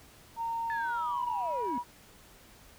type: tone with pitch glide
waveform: sine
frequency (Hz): 920 to 968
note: A#5 to B5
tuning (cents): -23 to -35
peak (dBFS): -30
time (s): 0.36-1.84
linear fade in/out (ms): 50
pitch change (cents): +88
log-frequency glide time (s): 0.77-1.1
type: linear sweep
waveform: sine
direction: down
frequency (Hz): 1756 to 230.9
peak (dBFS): -33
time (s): 0.7-1.78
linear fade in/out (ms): 0
effects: tanh soft clip ceiling -24 dBFS + pink hiss -56 dBFS RMS until 2.78 s